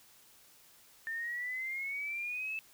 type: exponential sweep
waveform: sine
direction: up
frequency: 1792 to 2634 Hz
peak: -35 dBFS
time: 1.07-2.59 s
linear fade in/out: 0 ms
effects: white hiss -61 dBFS RMS until 2.73 s